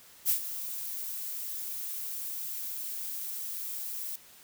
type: noise with ADSR envelope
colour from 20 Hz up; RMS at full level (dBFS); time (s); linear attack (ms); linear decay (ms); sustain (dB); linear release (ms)
violet; -24; 0.25-4.16; 43; 96; -13; 5
effects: white hiss -55 dBFS RMS until 4.43 s